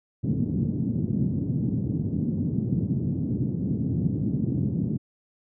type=band-pass noise; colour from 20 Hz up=pink; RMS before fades=-26 dBFS; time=0.23-4.98 s; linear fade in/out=20 ms; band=110 to 270 Hz; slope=24 dB/octave; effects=none